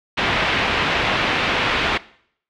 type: low-pass noise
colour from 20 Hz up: white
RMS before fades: -20 dBFS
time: 0.17-1.98 s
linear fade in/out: 10 ms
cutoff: 3100 Hz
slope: 24 dB/octave
effects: noise-tail reverb RT60 0.6 s tail -19 dB re dry